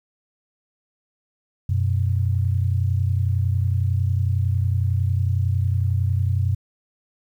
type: tone pair together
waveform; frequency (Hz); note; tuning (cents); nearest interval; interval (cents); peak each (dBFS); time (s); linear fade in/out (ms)
sine; 92.5 / 123.47; F#2 / B2; 0 / 0; perfect fourth; 500; -19 / -23; 1.69-6.55; 5
effects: 9-bit